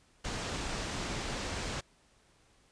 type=low-pass noise; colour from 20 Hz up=pink; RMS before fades=-37 dBFS; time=0.24-1.81 s; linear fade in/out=10 ms; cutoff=7800 Hz; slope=24 dB/octave; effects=pink hiss -66 dBFS RMS until 2.71 s + resampled to 22050 Hz